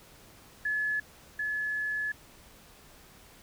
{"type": "tone pair in turn", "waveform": "sine", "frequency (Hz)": [1711, 1711], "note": ["A6", "A6"], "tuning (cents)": [-49, -49], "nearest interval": "unison", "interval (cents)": 0, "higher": "neither", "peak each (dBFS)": [-27, -29], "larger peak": "first", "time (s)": [[0.65, 1], [1.39, 2.12]], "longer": "second", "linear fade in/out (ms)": 5, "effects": ["pink hiss -55 dBFS RMS until 3.42 s"]}